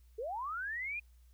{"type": "linear sweep", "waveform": "sine", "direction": "up", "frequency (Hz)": [411.7, 2489], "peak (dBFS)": -36, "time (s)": [0.18, 1], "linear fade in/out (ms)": 10, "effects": ["added 60 Hz sine -58 dBFS peak until 1.33 s", "white hiss -75 dBFS RMS until 1.33 s"]}